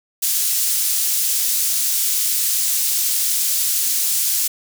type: high-pass noise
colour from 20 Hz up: pink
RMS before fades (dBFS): -19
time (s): 0.22-4.48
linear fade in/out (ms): 10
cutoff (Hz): 6700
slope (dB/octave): 12
effects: none